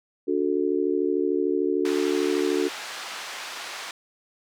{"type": "chord", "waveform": "sine", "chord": "D major", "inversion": "none", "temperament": "just", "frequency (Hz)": [293.7, 367.1, 440.5], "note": ["D4", "F#4", "A4"], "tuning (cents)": [0, -14, 2], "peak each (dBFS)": [-26, -24, -27], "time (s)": [0.27, 2.69], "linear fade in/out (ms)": 20}
{"type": "band-pass noise", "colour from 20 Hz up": "pink", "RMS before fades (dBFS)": -36, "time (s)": [1.85, 3.91], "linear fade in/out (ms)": 2, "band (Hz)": [920, 6000], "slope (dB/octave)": 12}
{"effects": []}